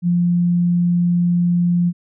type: tone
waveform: sine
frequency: 174.61 Hz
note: F3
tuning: in tune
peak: -13 dBFS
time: 0.02-1.93 s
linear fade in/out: 50 ms
effects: none